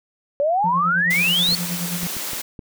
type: exponential sweep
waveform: sine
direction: up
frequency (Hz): 554.4 to 4434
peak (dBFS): -16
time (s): 0.4-1.55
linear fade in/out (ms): 0
type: tone with tremolo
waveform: triangle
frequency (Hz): 174.61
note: F3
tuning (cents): 0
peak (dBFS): -21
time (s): 0.64-2.07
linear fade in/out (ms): 2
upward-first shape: sine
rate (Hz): 9.4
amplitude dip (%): 70
type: high-pass noise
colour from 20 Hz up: white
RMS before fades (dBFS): -28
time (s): 1.1-2.42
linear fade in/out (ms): 10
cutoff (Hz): 160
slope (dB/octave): 24
type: clicks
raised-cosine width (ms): 3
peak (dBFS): -22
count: 6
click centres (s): 1.489 / 1.525 / 2.032 / 2.167 / 2.333 / 2.592
effects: none